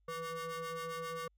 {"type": "ring-modulated tone", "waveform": "40% pulse", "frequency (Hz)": 330.3, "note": "E4", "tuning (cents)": 4, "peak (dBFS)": -35, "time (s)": [0.08, 1.28], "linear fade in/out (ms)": 5, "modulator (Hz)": 822, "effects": ["added 50 Hz sine -69 dBFS peak until 1.37 s"]}